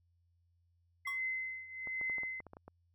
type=tone with tremolo; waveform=sine; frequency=2054 Hz; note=C7; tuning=33 cents flat; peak=-33 dBFS; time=1.05-2.41 s; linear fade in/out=10 ms; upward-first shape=triangle; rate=1.2 Hz; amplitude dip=85%
type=tone with exponential decay; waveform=square; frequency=1108.7 Hz; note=C#6; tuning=in tune; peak=-38 dBFS; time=1.07-1.21 s; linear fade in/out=5 ms; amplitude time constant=30 ms
type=clicks; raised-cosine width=1 ms; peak=-36 dBFS; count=10; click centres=1.873 / 2.013 / 2.098 / 2.183 / 2.234 / 2.403 / 2.467 / 2.534 / 2.569 / 2.68 s
effects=added 86 Hz sine -70 dBFS peak until 2.94 s